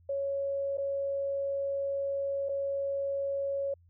sine tone with dropouts, 554.4 Hz, C#5, in tune, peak -29 dBFS, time 0.09-3.74 s, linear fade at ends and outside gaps 5 ms, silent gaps 0.773-0.781 / 2.488-2.492 s, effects added 86 Hz sine -58 dBFS peak until 3.89 s

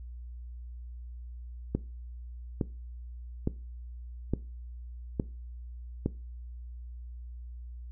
click train, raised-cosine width 3 ms, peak -14 dBFS, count 6, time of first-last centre 1.75-6.06 s, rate 1.16 Hz, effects noise-tail reverb RT60 0.3 s tail -19 dB re dry + added 60 Hz sine -40 dBFS peak until 7.91 s

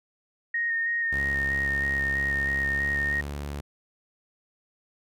sine tone with vibrato, 1853 Hz, A#6, 11 cents flat, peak -24 dBFS, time 0.54-3.21 s, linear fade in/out 5 ms, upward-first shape square, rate 3.1 Hz, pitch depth 14 cents each way
sawtooth tone with pitch glide, 69.1 to 71.87 Hz, C#2 to D2, -5 to -37 cents, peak -28 dBFS, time 1.12-3.61 s, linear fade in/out 10 ms, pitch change +68 cents, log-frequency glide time 2.63-3.07 s
effects none

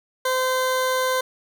20% pulse tone, 515 Hz, C5, 28 cents flat, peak -15 dBFS, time 0.25-1.21 s, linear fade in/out 5 ms, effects none

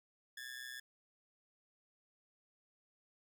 sawtooth ring-modulated tone, 1719 Hz, A6, 41 cents flat, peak -39 dBFS, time 0.37-0.8 s, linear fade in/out 5 ms, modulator 63.1 Hz, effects 13-bit

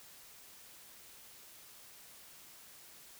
silence, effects white hiss -56 dBFS RMS until 3.19 s

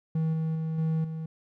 triangle tone with level steps, 160 Hz, D#3, 49 cents sharp, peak -22 / -24 / -26 / -22 / -30 dBFS, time 0.15-1.26 s, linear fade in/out 5 ms, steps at 0.33 / 0.55 / 0.78 / 1.04 s, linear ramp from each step 5 ms, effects none

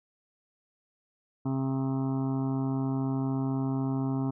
harmonic tone with a mistuned harmonic, 133.8 Hz, C3, 39 cents sharp, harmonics 1 / 2 / 3 / 5 / 6 / 7 / 8 / 9 / 10, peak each -30 / -29 / -41 / -44 / -45 / -46 / -48 / -53 / -52 dBFS, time 1.45-4.31 s, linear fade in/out 10 ms, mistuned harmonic 10, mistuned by -58 cents, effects none

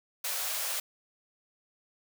white high-pass noise, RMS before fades -33 dBFS, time 0.24-0.8 s, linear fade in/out 5 ms, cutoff 490 Hz, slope 48 dB/octave, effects none

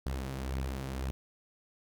sawtooth beating tone pair, 65.8 / 67.7 Hz, C2 / C#2, +10 / -40 cents, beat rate 1.9 Hz, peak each -31 / -36 dBFS, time 0.06-1.11 s, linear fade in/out 0 ms, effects none

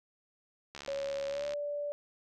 click train, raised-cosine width 0.2 ms, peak -26 dBFS, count 57, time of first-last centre 0.75-1.535 s, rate 71.3 Hz
sine tone with pitch glide, 554.4 to 582.3 Hz, C#5 to D5, 0 to -15 cents, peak -33 dBFS, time 0.88-1.92 s, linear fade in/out 0 ms, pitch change +85 cents, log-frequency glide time 1.29-1.46 s
effects none

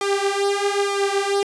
sawtooth tone with flanger, 400 Hz, G4, 35 cents sharp, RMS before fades -21 dBFS, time 0.01-1.43 s, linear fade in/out 2 ms, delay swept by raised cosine 1.6 to 7.3 ms, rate 1.1 Hz, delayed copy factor +0.8, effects resampled to 22050 Hz

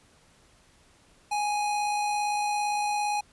square tone with amplitude modulation, 830.6 Hz, G#5, in tune, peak -25 dBFS, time 1.31-3.21 s, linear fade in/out 10 ms, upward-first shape sine, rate 57.6 Hz, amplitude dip 25%, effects pink hiss -60 dBFS RMS until 3.32 s + resampled to 24000 Hz

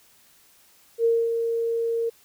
sine tone with ADSR envelope, 461.2 Hz, A#4, 19 cents flat, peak -16 dBFS, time 0.98-2.1 s, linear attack 67 ms, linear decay 240 ms, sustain -6 dB, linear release 14 ms, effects white hiss -57 dBFS RMS until 2.24 s

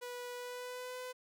sawtooth tone with pitch glide, 490.4 to 504.2 Hz, B4 to B4, -12 to +36 cents, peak -38 dBFS, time 0.01-1.13 s, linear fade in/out 20 ms, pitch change +48 cents, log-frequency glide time 0.35-0.98 s, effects none

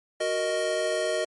square chord, D# minor, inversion first, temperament equal, 370 / 466.2 / 622.3 Hz, F#4 / A#4 / D#5, 0 / 0 / 0 cents, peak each -33 / -32 / -27 dBFS, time 0.2-1.25 s, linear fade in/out 10 ms, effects MP3 48 kbps

